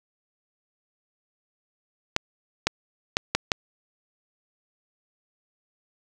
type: clicks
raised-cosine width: 0.2 ms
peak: -3 dBFS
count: 5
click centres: 2.164 / 2.67 / 3.169 / 3.35 / 3.518 s
effects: none